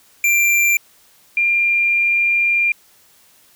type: tone pair in turn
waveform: square / sine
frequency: 2368 / 2393 Hz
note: D7 / D7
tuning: +14 / +32 cents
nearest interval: unison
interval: 18 cents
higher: second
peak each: -13 dBFS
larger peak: neither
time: 0.24-0.77 / 1.37-2.72 s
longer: second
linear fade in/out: 2 ms
effects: white hiss -52 dBFS RMS until 3.55 s

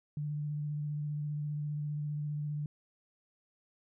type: tone with vibrato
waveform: sine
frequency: 148.4 Hz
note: D3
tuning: 18 cents sharp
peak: -33 dBFS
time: 0.17-2.66 s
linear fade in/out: 2 ms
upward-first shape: triangle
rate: 15 Hz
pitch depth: 21 cents each way
effects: none

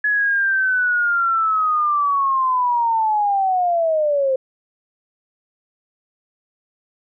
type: linear sweep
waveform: sine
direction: down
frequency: 1700 to 517 Hz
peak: -15 dBFS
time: 0.04-4.36 s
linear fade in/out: 5 ms
effects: none

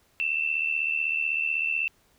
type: tone pair together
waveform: sine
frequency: 2633 / 2709 Hz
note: E7 / E7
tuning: -3 / +47 cents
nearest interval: unison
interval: 50 cents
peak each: -27 dBFS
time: 0.2-1.88 s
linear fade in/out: 0 ms
effects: pink hiss -64 dBFS RMS until 2.18 s

